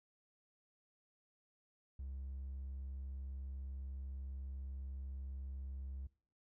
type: tone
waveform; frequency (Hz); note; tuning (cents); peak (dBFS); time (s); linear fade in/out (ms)
triangle; 67; C2; +42; -40; 1.99-6.07; 5
effects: noise-tail reverb RT60 0.5 s tail -23 dB re dry + tanh soft clip ceiling -37 dBFS

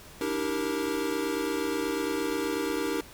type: chord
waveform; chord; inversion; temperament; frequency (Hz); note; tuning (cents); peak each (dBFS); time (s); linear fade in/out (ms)
square; E half-diminished seventh; third; equal with one note detuned; 293.7 / 322.1 / 392 / 466.2; D4 / E4 / G4 / Bb4; 0 / -40 / 0 / 0; -34; 0.21-3.01; 2
effects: pink hiss -49 dBFS RMS until 3.13 s

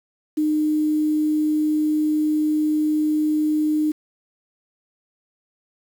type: tone with quantisation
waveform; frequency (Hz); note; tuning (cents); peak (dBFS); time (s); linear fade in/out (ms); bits
sine; 305.6; D#4; -31; -17; 0.37-3.92; 10; 7
effects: none

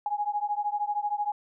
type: beating tone pair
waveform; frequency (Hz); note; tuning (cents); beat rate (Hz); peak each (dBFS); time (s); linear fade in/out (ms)
sine; 824 / 837; G#5 / G#5; -14 / +13; 13; -29 / -30; 0.06-1.32; 2
effects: none

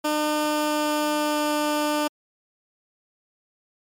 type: tone with pitch glide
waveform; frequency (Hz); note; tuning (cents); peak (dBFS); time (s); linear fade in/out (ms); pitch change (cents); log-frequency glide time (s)
15% pulse; 302.2 to 298.9; D4 to D4; +50 to +31; -15; 0.04-2.08; 10; -19; 0.31-1.57
effects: MP3 96 kbps

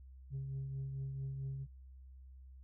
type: tone with tremolo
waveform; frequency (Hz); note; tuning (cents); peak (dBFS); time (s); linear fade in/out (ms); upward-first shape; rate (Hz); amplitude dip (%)
sine; 135.1; C#3; -44; -35; 0.3-1.67; 50; triangle; 4.5; 45
effects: tanh soft clip ceiling -36 dBFS + added 65 Hz sine -52 dBFS peak until 2.63 s

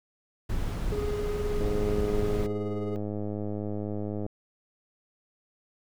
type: noise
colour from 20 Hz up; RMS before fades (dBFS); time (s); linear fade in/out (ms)
brown; -30; 0.49-2.47; 10
type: tone with tremolo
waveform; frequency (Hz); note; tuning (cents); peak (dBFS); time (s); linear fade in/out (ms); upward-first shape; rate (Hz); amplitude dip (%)
triangle; 415.3; G#4; 0; -26; 0.92-2.96; 0; sine; 19; 45
type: click train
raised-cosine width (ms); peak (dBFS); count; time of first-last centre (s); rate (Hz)
2; -21; 277; 1.61-4.264; 104
effects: none

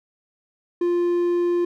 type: tone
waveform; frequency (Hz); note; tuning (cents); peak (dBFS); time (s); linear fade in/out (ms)
triangle; 349.2; F4; 0; -16; 0.81-1.65; 5
effects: none

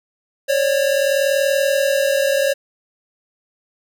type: tone pair together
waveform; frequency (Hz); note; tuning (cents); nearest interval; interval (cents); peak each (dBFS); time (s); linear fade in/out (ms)
square; 546.7 / 587.3; C#5 / D5; -24 / 0; minor second; 124; -17 / -21; 0.48-2.54; 20
effects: none

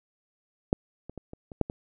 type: clicks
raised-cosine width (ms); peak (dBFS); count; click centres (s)
2; -8 / -26 / -25 / -27 / -28 / -9 / -21; 7; 0.729 / 1.096 / 1.177 / 1.334 / 1.518 / 1.613 / 1.699
effects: none

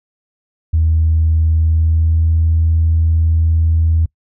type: tone with pitch glide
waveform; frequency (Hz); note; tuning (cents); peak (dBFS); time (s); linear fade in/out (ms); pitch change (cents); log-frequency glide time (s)
sine; 80.1 to 81.27; E2 to E2; -49 to -24; -9; 0.73-4.06; 10; +25; 1.56-2.32
effects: noise-tail reverb RT60 0.1 s tail -24 dB re dry + tanh soft clip ceiling -5 dBFS

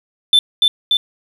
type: tone with echo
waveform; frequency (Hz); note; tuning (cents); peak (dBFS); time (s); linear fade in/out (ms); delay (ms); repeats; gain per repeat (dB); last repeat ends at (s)
sine; 3534; A7; +7; -4; 0.33-0.39; 2; 290; 2; -3; 0.97
effects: tanh soft clip ceiling -6 dBFS + 7-bit

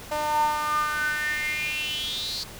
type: tone with high-pass filter sweep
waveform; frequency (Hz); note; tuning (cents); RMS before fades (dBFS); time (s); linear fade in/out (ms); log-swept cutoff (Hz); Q
sawtooth; 301.2; D4; +44; -27; 0.11-2.44; 10; 710 to 4500; 9.2
effects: pink hiss -42 dBFS RMS until 2.59 s

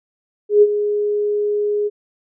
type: tone with ADSR envelope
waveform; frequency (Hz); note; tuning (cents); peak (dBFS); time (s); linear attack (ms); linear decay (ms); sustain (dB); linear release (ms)
sine; 415.3; G#4; 0; -5; 0.49-1.9; 130; 45; -11; 34
effects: none

